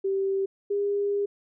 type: tone pair in turn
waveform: sine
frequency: 388.9 / 404.8 Hz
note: G4 / G#4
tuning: -14 / -44 cents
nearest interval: minor second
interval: 70 cents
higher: second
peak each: -23 dBFS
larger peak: neither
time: 0.04-0.46 / 0.7-1.26 s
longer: second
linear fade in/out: 10 ms
effects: none